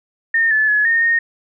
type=tone with pitch steps; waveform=sine; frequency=1825 / 1734 / 1699 / 1836 / 1849 Hz; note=A#6 / A6 / G#6 / A#6 / A#6; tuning=-37 / -26 / +39 / -27 / -15 cents; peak=-12 dBFS; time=0.34-1.19 s; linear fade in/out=5 ms; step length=170 ms; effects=none